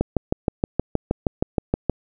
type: click train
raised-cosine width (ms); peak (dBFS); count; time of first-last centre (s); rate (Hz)
2; -5; 13; 0.01-1.897; 6.36
effects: none